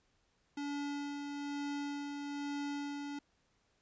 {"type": "tone with tremolo", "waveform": "square", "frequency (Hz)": 286.5, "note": "D4", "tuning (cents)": -43, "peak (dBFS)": -37, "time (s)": [0.57, 3.19], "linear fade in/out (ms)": 5, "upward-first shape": "sine", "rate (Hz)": 1.1, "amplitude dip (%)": 35, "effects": ["pink hiss -75 dBFS RMS until 3.81 s", "resampled to 16000 Hz"]}